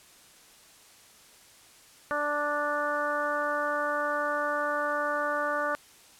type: harmonic tone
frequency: 293.7 Hz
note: D4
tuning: in tune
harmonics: 1 / 2 / 3 / 4 / 5 / 6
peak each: -40 / -31 / -37 / -31 / -32 / -39 dBFS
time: 2.11-5.75 s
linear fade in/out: 0 ms
effects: white hiss -55 dBFS RMS until 6.19 s + low-pass 11000 Hz 12 dB/octave